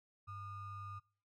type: ring-modulated tone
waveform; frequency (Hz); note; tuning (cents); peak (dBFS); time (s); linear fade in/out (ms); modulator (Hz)
triangle; 657; E5; -6; -40; 0.27-1; 20; 558
effects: noise-tail reverb RT60 0.4 s tail -21 dB re dry